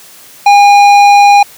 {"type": "tone with tanh clipping", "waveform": "sine", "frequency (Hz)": 812, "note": "G#5", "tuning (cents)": -39, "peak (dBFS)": -3, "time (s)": [0.46, 1.43], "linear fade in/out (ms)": 5, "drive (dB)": 13, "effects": ["white hiss -36 dBFS RMS until 1.57 s", "high-pass 80 Hz 12 dB/octave"]}